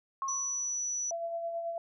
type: tone with exponential decay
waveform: sine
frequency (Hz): 1083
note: C#6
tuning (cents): -41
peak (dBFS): -29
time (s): 0.22-0.78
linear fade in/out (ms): 1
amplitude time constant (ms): 120
type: tone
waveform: sine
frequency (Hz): 5920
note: F#8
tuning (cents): 0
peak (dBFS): -31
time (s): 0.28-1.11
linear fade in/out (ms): 5
type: tone with tremolo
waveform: sine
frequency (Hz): 674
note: E5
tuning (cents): +38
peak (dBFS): -31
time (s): 1.11-1.78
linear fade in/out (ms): 2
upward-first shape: sine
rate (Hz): 9.2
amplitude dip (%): 40
effects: none